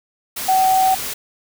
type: tone in noise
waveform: sine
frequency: 757 Hz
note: F#5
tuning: 39 cents sharp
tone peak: -12 dBFS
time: 0.48-0.95 s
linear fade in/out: 10 ms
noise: white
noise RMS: -26 dBFS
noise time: 0.36-1.14 s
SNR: +11 dB
effects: none